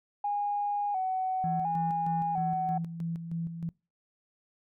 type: tone with vibrato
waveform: sine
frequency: 784 Hz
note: G5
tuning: in tune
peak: -27 dBFS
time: 0.24-2.78 s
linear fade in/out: 5 ms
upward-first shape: square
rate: 0.71 Hz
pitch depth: 77 cents each way
type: tone with tremolo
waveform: sine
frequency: 166.9 Hz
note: E3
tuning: 22 cents sharp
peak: -30 dBFS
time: 1.44-3.69 s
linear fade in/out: 0 ms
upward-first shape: square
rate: 3.2 Hz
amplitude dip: 55%
effects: noise-tail reverb RT60 0.3 s tail -25 dB re dry + tanh soft clip ceiling -19 dBFS